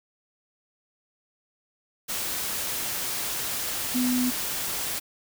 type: tone in noise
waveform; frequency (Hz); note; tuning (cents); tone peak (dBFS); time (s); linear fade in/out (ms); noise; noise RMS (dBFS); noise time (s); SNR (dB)
sine; 250; B3; +21; -22; 3.94-4.31; 20; white; -30; 2.08-5; +5
effects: none